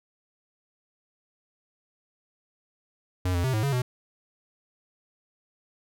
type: tone with pitch steps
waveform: square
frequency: 91.1 / 87.2 / 130.8 / 108.3 / 139.7 / 125.2 Hz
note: F#2 / F2 / C3 / A2 / C#3 / B2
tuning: -26 / -2 / 0 / -27 / +14 / +24 cents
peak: -24 dBFS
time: 3.25-3.82 s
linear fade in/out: 5 ms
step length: 95 ms
effects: none